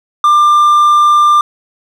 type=tone; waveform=triangle; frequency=1192 Hz; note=D6; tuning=25 cents sharp; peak=-3 dBFS; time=0.24-1.41 s; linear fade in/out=2 ms; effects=none